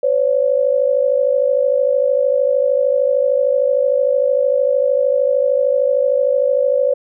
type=tone pair together; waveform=sine; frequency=513 / 566.2 Hz; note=C5 / C#5; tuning=-34 / +37 cents; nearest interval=major second; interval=171 cents; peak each=-15 dBFS; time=0.03-6.94 s; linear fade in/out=5 ms; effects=none